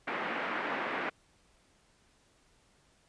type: band-pass noise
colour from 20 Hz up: white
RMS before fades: -35 dBFS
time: 0.07-1.1 s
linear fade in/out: 10 ms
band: 200 to 2100 Hz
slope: 24 dB/octave
effects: pink hiss -67 dBFS RMS until 3.08 s + resampled to 22050 Hz